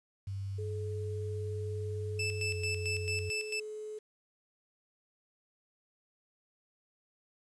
sine tone with pitch glide, 98 to 93.74 Hz, G2 to F#2, 0 to +23 cents, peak -35 dBFS, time 0.27-3.3 s, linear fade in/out 5 ms, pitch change -77 cents, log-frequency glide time 2.43-2.54 s
sine tone, 427.6 Hz, A4, 49 cents flat, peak -39 dBFS, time 0.58-3.99 s, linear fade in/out 10 ms
sawtooth tone with tremolo, 2637 Hz, E7, in tune, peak -29 dBFS, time 2.19-3.6 s, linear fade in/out 5 ms, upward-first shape square, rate 4.5 Hz, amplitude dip 70%
effects resampled to 22050 Hz + 10-bit

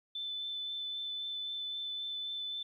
sine tone with vibrato, 3520 Hz, A7, in tune, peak -36 dBFS, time 0.15-2.63 s, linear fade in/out 5 ms, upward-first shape triangle, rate 3.8 Hz, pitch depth 11 cents each way, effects 12-bit

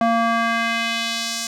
square tone with band-pass filter sweep, 230 Hz, A#3, 23 cents flat, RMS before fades -21 dBFS, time 0.01-1.47 s, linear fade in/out 2 ms, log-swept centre 770 to 6500 Hz, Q 1.3, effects none

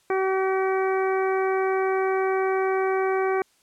harmonic tone, 381.2 Hz, G4, 48 cents flat, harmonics 1 / 2 / 3 / 4 / 5 / 6, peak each -22 / -28 / -31 / -34 / -37 / -36 dBFS, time 0.1-3.42 s, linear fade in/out 2 ms, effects white hiss -63 dBFS RMS until 3.62 s + low-pass 10000 Hz 12 dB/octave

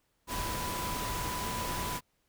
sine tone in noise, 992 Hz, B5, 7 cents sharp, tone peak -37 dBFS, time 0.27-2.01 s, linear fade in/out 50 ms, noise pink, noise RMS -36 dBFS, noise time 0.27-2.01 s, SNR -4 dB, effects pink hiss -75 dBFS RMS until 2.28 s

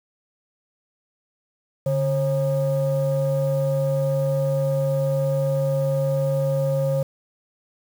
sine tone pair together, 143.7 / 539.9 Hz, D3 / C#5, -37 / -46 cents, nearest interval octave + major seventh, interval 2291 cents, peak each -20 dBFS, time 1.86-7.03 s, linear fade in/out 5 ms, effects tanh soft clip ceiling -15 dBFS + 7-bit

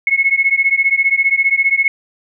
sine beating tone pair, 2179 / 2194 Hz, C#7 / C#7, -30 / -18 cents, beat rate 15 Hz, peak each -14 dBFS, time 0.07-1.88 s, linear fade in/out 2 ms, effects none

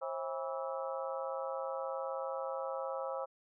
harmonic tone with a mistuned harmonic, 163.3 Hz, E3, 16 cents flat, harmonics 3 / 4 / 5 / 6 / 7 / 8, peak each -38 / -45 / -44 / -47 / -47 / -45 dBFS, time 0.01-3.26 s, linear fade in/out 20 ms, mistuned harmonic 3, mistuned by +150 cents, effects none

